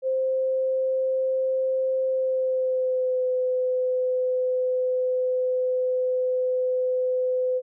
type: tone with pitch glide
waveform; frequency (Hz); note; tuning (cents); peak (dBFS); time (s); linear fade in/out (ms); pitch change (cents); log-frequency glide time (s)
sine; 523.3 to 507.8; C5 to B4; 0 to +48; -21; 0.02-7.62; 50; -52; 2.07-3.26
effects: none